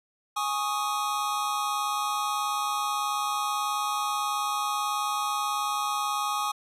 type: chord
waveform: square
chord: Ab suspended fourth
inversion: none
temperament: just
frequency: 830.6 / 1107.5 / 1245.9 Hz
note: Ab5 / Db6 / Eb6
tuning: 0 / -2 / +2 cents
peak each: -32 / -32 / -31 dBFS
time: 0.36-6.52 s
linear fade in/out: 10 ms
effects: resampled to 32000 Hz